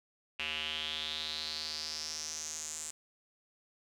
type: tone with band-pass filter sweep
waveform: square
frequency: 77.78 Hz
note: D#2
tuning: in tune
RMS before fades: -39 dBFS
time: 0.39-2.91 s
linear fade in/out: 5 ms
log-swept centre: 2700 to 7600 Hz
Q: 5.8
effects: none